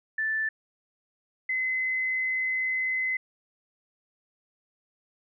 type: tone pair in turn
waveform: sine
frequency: 1760 / 2041 Hz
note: A6 / C7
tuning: 0 / -44 cents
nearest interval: minor third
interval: 256 cents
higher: second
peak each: -25 dBFS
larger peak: neither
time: 0.18-0.49 / 1.49-3.17 s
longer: second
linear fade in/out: 5 ms
effects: none